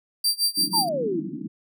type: tone with tremolo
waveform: sawtooth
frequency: 4699 Hz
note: D8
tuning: in tune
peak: -15 dBFS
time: 0.24-0.89 s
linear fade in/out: 5 ms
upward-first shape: sine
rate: 6 Hz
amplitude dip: 95%
type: band-pass noise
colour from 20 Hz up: white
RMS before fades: -33 dBFS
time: 0.57-1.48 s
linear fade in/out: 10 ms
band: 150 to 340 Hz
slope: 96 dB/octave
type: exponential sweep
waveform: sine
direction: down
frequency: 972 to 305.1 Hz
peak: -23 dBFS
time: 0.73-1.21 s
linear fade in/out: 10 ms
effects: none